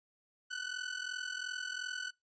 sawtooth ring-modulated tone, 1495 Hz, F#6, 17 cents sharp, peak -31 dBFS, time 0.5-2.11 s, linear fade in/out 20 ms, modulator 21.4 Hz, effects noise-tail reverb RT60 0.2 s tail -23 dB re dry + resampled to 16000 Hz

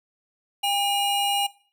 square tone pair together, 804 / 2865 Hz, G5 / F7, +44 / +44 cents, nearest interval octave + minor seventh, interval 2200 cents, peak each -25 dBFS, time 0.63-1.47 s, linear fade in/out 10 ms, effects noise-tail reverb RT60 0.4 s tail -18 dB re dry

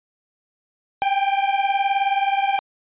45% pulse beating tone pair, 784 / 803 Hz, G5 / G5, 0 / +41 cents, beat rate 19 Hz, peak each -20 / -22 dBFS, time 1.02-2.59 s, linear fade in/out 0 ms, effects resampled to 8000 Hz

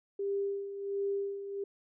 sine tone with tremolo, 398.2 Hz, G4, 27 cents sharp, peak -29 dBFS, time 0.19-1.64 s, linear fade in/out 5 ms, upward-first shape sine, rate 1.4 Hz, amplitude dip 65%, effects none

